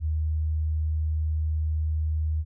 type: tone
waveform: sine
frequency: 77.9 Hz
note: D#2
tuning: 3 cents sharp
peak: -23 dBFS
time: 0-2.45 s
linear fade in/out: 50 ms
effects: none